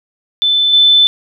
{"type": "tone with level steps", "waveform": "sine", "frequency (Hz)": 3520, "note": "A7", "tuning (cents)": 0, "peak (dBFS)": [-9, -5], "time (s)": [0.42, 1.07], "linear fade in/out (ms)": 0, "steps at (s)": 0.73, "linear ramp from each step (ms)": 5, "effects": []}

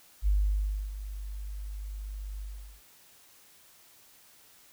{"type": "tone with ADSR envelope", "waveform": "sine", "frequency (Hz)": 50.4, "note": "G1", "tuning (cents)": 49, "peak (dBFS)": -21, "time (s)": [0.22, 2.82], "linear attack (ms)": 51, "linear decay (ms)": 640, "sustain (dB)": -14, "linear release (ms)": 410, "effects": ["white hiss -58 dBFS RMS until 4.72 s"]}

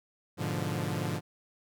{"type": "chord", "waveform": "sawtooth", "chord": "G# diminished seventh", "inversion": "none", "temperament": "equal", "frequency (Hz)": [103.83, 123.47, 146.83, 174.61], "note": ["G#2", "B2", "D3", "F3"], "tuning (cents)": [0, 0, 0, 0], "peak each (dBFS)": [-32, -34, -31, -32], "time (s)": [0.37, 1.21], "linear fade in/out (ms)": 50, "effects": []}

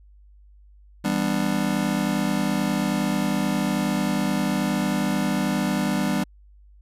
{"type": "chord", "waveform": "square", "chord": "E minor seventh", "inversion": "none", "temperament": "just", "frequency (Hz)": [164.81, 197.78, 247.2, 296.7], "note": ["E3", "G3", "B3", "D4"], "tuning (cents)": [0, 16, 2, 18], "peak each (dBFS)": [-31, -25, -28, -29], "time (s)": [1.04, 6.24], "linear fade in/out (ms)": 10, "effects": ["added 50 Hz sine -48 dBFS peak until 6.81 s", "resampled to 32000 Hz"]}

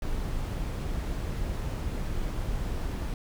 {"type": "noise", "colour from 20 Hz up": "brown", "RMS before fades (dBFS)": -31, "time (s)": [0.02, 3.14], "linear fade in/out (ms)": 2, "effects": []}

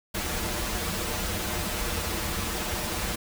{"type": "noise with comb filter", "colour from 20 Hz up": "pink", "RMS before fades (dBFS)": -30, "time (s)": [0.14, 3.16], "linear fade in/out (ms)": 10, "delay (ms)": 7.4, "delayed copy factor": -0.85, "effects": []}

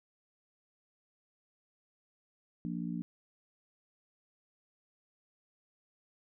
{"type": "harmonic tone", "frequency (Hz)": 58.27, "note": "A#1", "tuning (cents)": 0, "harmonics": [3, 4, 5], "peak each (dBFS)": [-37, -39, -41], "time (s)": [2.65, 3.02], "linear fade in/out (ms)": 0, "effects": []}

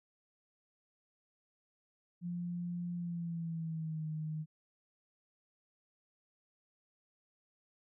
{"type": "tone with pitch glide", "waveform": "sine", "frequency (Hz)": [174.61, 155.56], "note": ["F3", "D#3"], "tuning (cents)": [0, 0], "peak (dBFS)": -36, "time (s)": [2.21, 4.46], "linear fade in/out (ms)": 50, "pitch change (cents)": -200, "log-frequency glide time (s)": [2.95, 4.07], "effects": []}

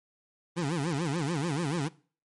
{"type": "tone with vibrato", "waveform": "25% pulse", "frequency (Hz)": 155.56, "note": "D#3", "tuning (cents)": 0, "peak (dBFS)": -24, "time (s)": [0.56, 1.89], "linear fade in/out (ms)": 20, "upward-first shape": "sine", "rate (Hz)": 6.9, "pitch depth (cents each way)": 240, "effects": ["noise-tail reverb RT60 0.4 s tail -20 dB re dry", "MP3 48 kbps"]}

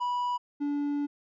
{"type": "tone pair in turn", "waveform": "triangle", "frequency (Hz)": [980, 288.6], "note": ["B5", "D4"], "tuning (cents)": [-14, -30], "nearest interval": "octave + major sixth", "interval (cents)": 2116, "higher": "first", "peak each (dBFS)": -25, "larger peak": "neither", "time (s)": [[0, 0.38], [0.6, 1.07]], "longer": "second", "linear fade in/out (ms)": 20, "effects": ["resampled to 16000 Hz"]}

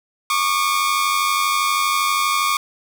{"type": "tone pair together", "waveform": "sawtooth", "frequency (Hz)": [1108.5, 1201], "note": ["C#6", "D6"], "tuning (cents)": [0, 38], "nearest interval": "minor second", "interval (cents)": 138, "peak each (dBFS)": -16, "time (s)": [0.3, 2.57], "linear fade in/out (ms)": 2, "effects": []}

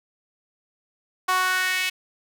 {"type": "tone with high-pass filter sweep", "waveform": "sawtooth", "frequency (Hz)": 370, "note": "F#4", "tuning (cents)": 0, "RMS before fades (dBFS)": -23, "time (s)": [1.28, 1.9], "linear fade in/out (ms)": 10, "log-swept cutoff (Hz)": [1000, 2500], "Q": 2.9, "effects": []}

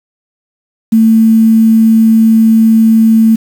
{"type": "tone with quantisation", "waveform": "sine", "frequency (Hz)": 223.1, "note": "A3", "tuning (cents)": 24, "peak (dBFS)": -3, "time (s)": [0.92, 3.36], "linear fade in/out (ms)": 10, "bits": 5, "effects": []}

